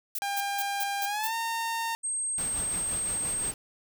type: noise bursts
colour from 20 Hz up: violet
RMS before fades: -32 dBFS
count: 6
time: 0.15-1.272 s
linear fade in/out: 2 ms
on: 37 ms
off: 180 ms
type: tone with pitch glide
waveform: sawtooth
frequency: 801 to 914.8 Hz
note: G5 to A#5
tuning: +37 to -33 cents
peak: -25 dBFS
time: 0.22-1.95 s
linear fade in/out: 0 ms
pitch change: +230 cents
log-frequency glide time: 1.06-1.34 s
type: tone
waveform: sine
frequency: 8390 Hz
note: C9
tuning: 4 cents sharp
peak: -28 dBFS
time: 2.03-3.52 s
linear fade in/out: 20 ms
type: noise with tremolo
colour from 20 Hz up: pink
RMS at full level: -38 dBFS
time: 2.38-3.54 s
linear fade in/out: 2 ms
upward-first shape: sine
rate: 5.8 Hz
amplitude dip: 45%
effects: none